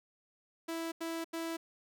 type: tone bursts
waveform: sawtooth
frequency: 329.6 Hz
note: E4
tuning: in tune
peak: -32 dBFS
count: 3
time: 0.68-1.57 s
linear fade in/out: 10 ms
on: 240 ms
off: 85 ms
effects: none